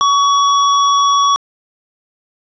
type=tone; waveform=square; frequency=1127 Hz; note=C#6; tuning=28 cents sharp; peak=-10 dBFS; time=0.01-1.36 s; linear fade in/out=0 ms; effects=resampled to 16000 Hz + 8-bit